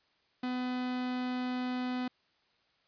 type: tone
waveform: 45% pulse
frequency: 251.1 Hz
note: B3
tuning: 29 cents sharp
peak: -32 dBFS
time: 0.43-2.08 s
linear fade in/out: 5 ms
effects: white hiss -71 dBFS RMS until 2.87 s + resampled to 11025 Hz